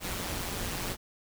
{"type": "noise with amplitude modulation", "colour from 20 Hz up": "pink", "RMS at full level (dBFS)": -32, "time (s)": [0, 0.97], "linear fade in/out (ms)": 50, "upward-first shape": "sine", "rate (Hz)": 181, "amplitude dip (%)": 60, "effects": []}